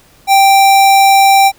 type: tone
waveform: square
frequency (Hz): 784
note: G5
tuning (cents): 0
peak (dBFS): -5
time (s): 0.27-1.52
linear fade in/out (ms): 50
effects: pink hiss -46 dBFS RMS until 1.58 s